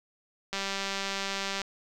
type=click train; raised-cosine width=0.2 ms; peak=-15 dBFS; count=214; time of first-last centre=0.53-1.617 s; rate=196 Hz; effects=none